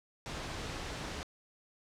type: noise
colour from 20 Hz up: pink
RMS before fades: -40 dBFS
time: 0.26-1.23 s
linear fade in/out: 0 ms
effects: low-pass 6000 Hz 12 dB/octave